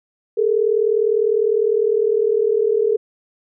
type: tone pair together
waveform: sine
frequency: 415.3 / 455.2 Hz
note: G#4 / A#4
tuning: 0 / -41 cents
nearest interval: major second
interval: 159 cents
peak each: -17 dBFS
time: 0.37-2.97 s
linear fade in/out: 10 ms
effects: none